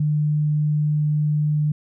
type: tone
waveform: sine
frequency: 150.3 Hz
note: D3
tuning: 40 cents sharp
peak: -17 dBFS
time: 0-1.72 s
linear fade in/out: 5 ms
effects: none